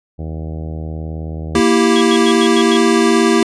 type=harmonic tone; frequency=79 Hz; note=D#2; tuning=27 cents sharp; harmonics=1 / 2 / 3 / 4 / 5 / 6 / 7 / 8 / 9 / 10; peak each=-24 / -27 / -35 / -34 / -38 / -38 / -39 / -42 / -43 / -47 dBFS; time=0.18-1.61 s; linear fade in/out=20 ms
type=chord; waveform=square; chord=E diminished; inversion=second; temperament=equal; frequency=233.1 / 329.6 / 392 Hz; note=Bb3 / E4 / G4; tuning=0 / 0 / 0 cents; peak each=-15 / -15 / -15 dBFS; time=1.55-3.43 s; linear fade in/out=2 ms
type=tone bursts; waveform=sine; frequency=3322 Hz; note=G#7; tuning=in tune; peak=-19 dBFS; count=6; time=1.96-2.766 s; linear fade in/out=0 ms; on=51 ms; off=100 ms
effects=resampled to 22050 Hz